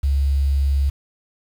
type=tone with quantisation; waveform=sine; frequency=69.4 Hz; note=C#2; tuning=3 cents sharp; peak=-15 dBFS; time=0.03-0.9 s; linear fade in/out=10 ms; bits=7; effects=none